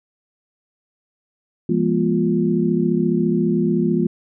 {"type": "tone cluster", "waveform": "sine", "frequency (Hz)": [169.5, 204.5, 238.7, 351.4], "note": ["E3", "G#3", "A#3", "F4"], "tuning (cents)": [49, -26, 41, 11], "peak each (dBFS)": -21, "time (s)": [1.69, 4.07], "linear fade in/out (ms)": 5, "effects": []}